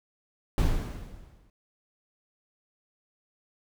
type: noise with exponential decay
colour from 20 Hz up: brown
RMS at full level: -21 dBFS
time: 0.58-1.5 s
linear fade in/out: 1 ms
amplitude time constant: 200 ms
effects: none